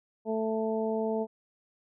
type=harmonic tone; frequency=220.7 Hz; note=A3; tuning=5 cents sharp; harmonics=1 / 2 / 3 / 4; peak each=-32 / -30 / -34 / -39 dBFS; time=0.25-1.27 s; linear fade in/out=50 ms; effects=none